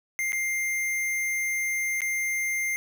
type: tone with dropouts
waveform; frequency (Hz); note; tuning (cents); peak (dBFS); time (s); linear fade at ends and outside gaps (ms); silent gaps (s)
square; 2100; C7; +6; -26; 0.19-2.76; 0; 0.321-0.33 / 2.006-2.018
effects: none